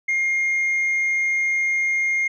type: tone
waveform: sine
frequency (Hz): 2127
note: C7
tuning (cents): +28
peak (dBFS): -16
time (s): 0.08-2.28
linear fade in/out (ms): 10
effects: tanh soft clip ceiling -17 dBFS